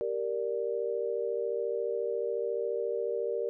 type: chord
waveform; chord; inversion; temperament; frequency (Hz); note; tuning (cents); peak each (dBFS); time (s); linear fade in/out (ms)
sine; G minor; none; equal; 392 / 466.2 / 587.3; G4 / Bb4 / D5; 0 / 0 / 0; -35 / -31 / -36; 0.01-3.49; 0
effects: none